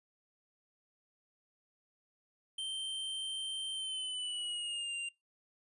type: tone with pitch glide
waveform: square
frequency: 3127 to 2786 Hz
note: G7 to F7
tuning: -5 to -5 cents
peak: -37 dBFS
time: 2.58-5.09 s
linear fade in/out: 5 ms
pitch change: -200 cents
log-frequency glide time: 3.73-4.95 s
effects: noise-tail reverb RT60 0.2 s tail -25 dB re dry + resampled to 24000 Hz